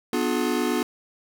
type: chord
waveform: square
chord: B diminished seventh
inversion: none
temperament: just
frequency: 246.9 / 296.3 / 355.6 / 426.7 Hz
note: B3 / D4 / F4 / Ab4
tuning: 0 / +15 / +31 / +47 cents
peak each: -27 / -29 / -28 / -30 dBFS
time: 0.13-0.83 s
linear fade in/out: 2 ms
effects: none

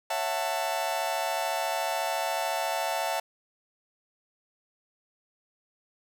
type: chord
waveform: 40% pulse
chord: F# minor seventh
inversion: second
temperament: just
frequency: 555 / 666 / 740 / 888 Hz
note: C#5 / E5 / F#5 / A5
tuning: +2 / +18 / 0 / +16 cents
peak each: -36 / -31 / -33 / -31 dBFS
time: 0.1-3.2 s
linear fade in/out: 5 ms
effects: none

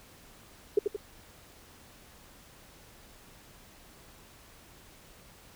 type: tone with echo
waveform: sine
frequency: 411.3 Hz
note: G#4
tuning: 17 cents flat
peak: -18 dBFS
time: 0.77-0.79 s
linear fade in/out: 5 ms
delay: 87 ms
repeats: 2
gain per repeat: -6 dB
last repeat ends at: 0.964 s
effects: pink hiss -55 dBFS RMS until 5.55 s

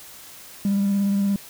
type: tone with vibrato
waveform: triangle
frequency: 199.4 Hz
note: G3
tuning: 30 cents sharp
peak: -15 dBFS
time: 0.65-1.36 s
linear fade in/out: 2 ms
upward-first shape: square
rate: 17 Hz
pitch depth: 15 cents each way
effects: tanh soft clip ceiling -14 dBFS + white hiss -43 dBFS RMS until 1.49 s

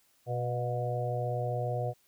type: harmonic tone with a mistuned harmonic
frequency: 122.7 Hz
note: B2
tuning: 11 cents flat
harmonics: 1 / 3 / 4 / 5 / 6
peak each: -32 / -44 / -36 / -37 / -37 dBFS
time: 0.26-1.94 s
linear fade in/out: 50 ms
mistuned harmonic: 6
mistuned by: -37 cents
effects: white hiss -68 dBFS RMS until 2.07 s

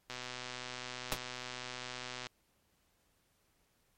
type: click train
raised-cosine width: 0.2 ms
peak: -24 dBFS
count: 272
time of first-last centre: 0.1-2.268 s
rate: 125 Hz
type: noise with exponential decay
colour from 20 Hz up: pink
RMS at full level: -29 dBFS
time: 1.12-1.21 s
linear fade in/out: 0 ms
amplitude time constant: 18 ms
effects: pink hiss -74 dBFS RMS until 3.97 s + MP3 64 kbps

